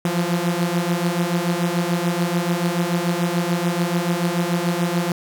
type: beating tone pair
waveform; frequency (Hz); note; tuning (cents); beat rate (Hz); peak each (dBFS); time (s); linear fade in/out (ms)
sawtooth; 170 / 176.9; F3 / F3; -46 / +23; 6.9; -18; 0.05-5.12; 2
effects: none